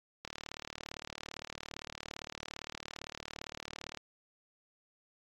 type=click train; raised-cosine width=0.2 ms; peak=-23 dBFS; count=141; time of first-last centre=0.25-3.973 s; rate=37.6 Hz; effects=AAC 48 kbps